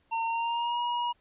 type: tone with pitch glide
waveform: square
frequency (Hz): 911 to 960.2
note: A#5 to B5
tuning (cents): -40 to -49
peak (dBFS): -28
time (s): 0.11-1.13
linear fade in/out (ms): 20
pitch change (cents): +91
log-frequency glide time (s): 0.25-0.8
effects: pink hiss -69 dBFS RMS until 1.2 s + resampled to 8000 Hz